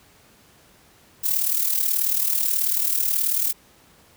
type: noise with amplitude modulation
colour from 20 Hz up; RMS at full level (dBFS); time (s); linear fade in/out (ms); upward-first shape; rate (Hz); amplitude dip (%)
violet; -19; 1.23-3.53; 20; sine; 38.4; 65
effects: pink hiss -54 dBFS RMS until 4.16 s + high-pass 60 Hz 12 dB/octave